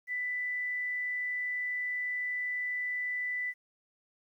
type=tone; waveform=sine; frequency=1987 Hz; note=B6; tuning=10 cents sharp; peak=-31 dBFS; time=0.07-3.54 s; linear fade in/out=50 ms; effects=11-bit